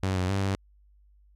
sawtooth tone with pitch steps, 94.9 / 91.5 / 98 / 97.3 Hz, F#2 / F#2 / G2 / G2, +44 / -19 / 0 / -12 cents, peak -21 dBFS, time 0.03-0.55 s, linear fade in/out 0 ms, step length 130 ms, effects added 50 Hz sine -56 dBFS peak until 1.35 s + low-pass 8000 Hz 12 dB/octave

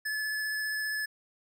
square tone with vibrato, 1723 Hz, A6, 37 cents flat, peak -31 dBFS, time 0.05-1.06 s, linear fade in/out 10 ms, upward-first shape sine, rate 15 Hz, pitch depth 8 cents each way, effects none

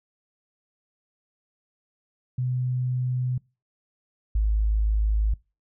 sine tone pair in turn, 126.2 / 53.06 Hz, B2 / G#1, +38 / +38 cents, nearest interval octave + minor third, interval 1500 cents, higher first, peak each -23 / -19 dBFS, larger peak second, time 2.38-3.38 / 4.35-5.34 s, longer first, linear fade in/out 5 ms, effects noise-tail reverb RT60 0.3 s tail -25 dB re dry

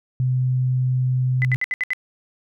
sine tone, 127.8 Hz, C3, 40 cents flat, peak -17 dBFS, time 0.2-1.56 s, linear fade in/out 0 ms
sine tone bursts, 2013 Hz, B6, 33 cents sharp, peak -19 dBFS, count 6, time 1.42-1.933 s, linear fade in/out 0 ms, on 28 ms, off 69 ms
effects none

